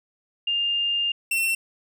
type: tone pair in turn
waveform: sine / 45% pulse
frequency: 2808 / 2703 Hz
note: F7 / E7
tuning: +9 / +43 cents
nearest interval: minor second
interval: 66 cents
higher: first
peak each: -21 dBFS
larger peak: neither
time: 0.47-1.12 / 1.31-1.55 s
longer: first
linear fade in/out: 5 ms
effects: none